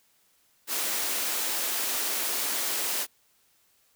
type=high-pass noise; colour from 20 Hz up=white; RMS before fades=-29 dBFS; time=0.67-3.07 s; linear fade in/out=50 ms; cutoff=240 Hz; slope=24 dB/octave; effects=white hiss -66 dBFS RMS until 3.95 s